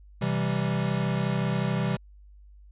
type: chord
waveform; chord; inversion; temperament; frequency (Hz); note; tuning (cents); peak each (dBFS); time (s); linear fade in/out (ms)
square; C major; none; equal; 130.81 / 164.81 / 196; C3 / E3 / G3; 0 / 0 / 0; -29 / -30 / -30; 0.21-1.97; 10
effects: added 50 Hz sine -48 dBFS peak until 2.71 s + resampled to 8000 Hz